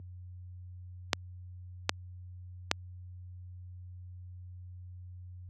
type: clicks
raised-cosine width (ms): 0.2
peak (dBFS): -6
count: 3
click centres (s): 1.132 / 1.894 / 2.714
effects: added 90 Hz sine -30 dBFS peak until 5.49 s + high-pass 200 Hz 12 dB/octave